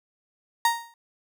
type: tone with exponential decay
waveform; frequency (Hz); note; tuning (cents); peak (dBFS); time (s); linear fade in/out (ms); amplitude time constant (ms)
35% pulse; 932.3; A#5; 0; -14; 0.65-0.94; 2; 61
effects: none